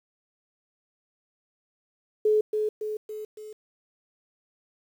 sine tone with echo, 427.4 Hz, G#4, 50 cents sharp, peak -18 dBFS, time 2.25-2.41 s, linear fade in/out 5 ms, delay 280 ms, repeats 4, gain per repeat -5 dB, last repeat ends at 3.53 s, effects 9-bit

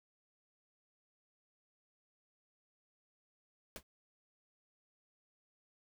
pink noise with exponential decay, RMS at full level -40 dBFS, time 3.76-3.83 s, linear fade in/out 1 ms, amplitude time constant 15 ms, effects none

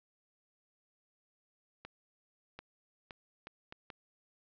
accelerating click train, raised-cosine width 0.3 ms, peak -29 dBFS, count 6, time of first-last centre 1.85-3.902 s, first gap 740 ms, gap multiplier 0.7, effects low-pass 5000 Hz 12 dB/octave

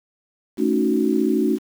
sine chord, D# half-diminished seventh, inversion second, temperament equal, 220 / 277.2 / 311.1 / 370 Hz, A3 / C#4 / D#4 / F#4, 0 / 0 / 0 / 0 cents, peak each -22 dBFS, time 0.57-1.59 s, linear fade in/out 50 ms, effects 7-bit

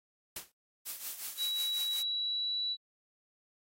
white noise with exponential decay, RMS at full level -35 dBFS, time 0.36-0.52 s, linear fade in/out 5 ms, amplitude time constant 33 ms
blue noise with tremolo, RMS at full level -37 dBFS, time 0.85-2.03 s, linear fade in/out 20 ms, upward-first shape triangle, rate 5.5 Hz, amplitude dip 75%
sine tone with pitch glide, 3900 to 3936 Hz, B7 to B7, -23 to -7 cents, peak -31 dBFS, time 1.37-2.77 s, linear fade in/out 50 ms, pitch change +16 cents, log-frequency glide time 1.91-2.62 s
effects AAC 48 kbps

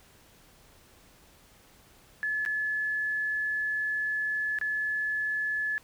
sine tone with dropouts, 1718 Hz, A6, 42 cents flat, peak -27 dBFS, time 2.23-5.78 s, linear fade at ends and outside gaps 0 ms, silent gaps 2.451-2.461 / 4.587-4.613 s, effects pink hiss -58 dBFS RMS until 5.83 s

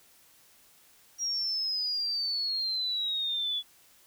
sine exponential sweep, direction down, 5690 to 3400 Hz, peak -28 dBFS, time 1.18-3.63 s, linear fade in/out 50 ms, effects white hiss -60 dBFS RMS until 4.06 s

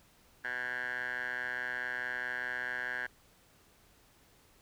10% pulse tone with band-pass filter, 124.7 Hz, B2, 17 cents sharp, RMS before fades -37 dBFS, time 0.44-3.07 s, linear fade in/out 10 ms, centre 1600 Hz, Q 9, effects pink hiss -64 dBFS RMS until 4.61 s

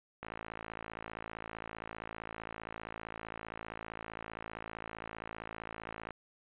click train, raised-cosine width 0.5 ms, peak -26 dBFS, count 326, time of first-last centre 0.23-6.107 s, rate 55.3 Hz, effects resampled to 8000 Hz

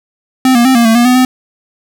square tone with pitch steps, 259.1 / 237.2 / 261.9 / 234.7 / 224.6 / 238.9 / 250.6 / 255.3 Hz, C4 / A#3 / C4 / A#3 / A3 / A#3 / B3 / C4, -17 / +30 / +2 / +12 / +36 / +43 / +25 / -42 cents, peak -6 dBFS, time 0.45-1.25 s, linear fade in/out 2 ms, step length 100 ms, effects none

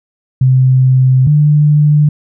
sine tone pair in turn, 129.9 / 148.92 Hz, C3 / D3, -12 / +24 cents, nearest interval major second, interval 236 cents, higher second, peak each -5 dBFS, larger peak neither, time 0.41-1.27 / 1.27-2.09 s, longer first, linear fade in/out 5 ms, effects none

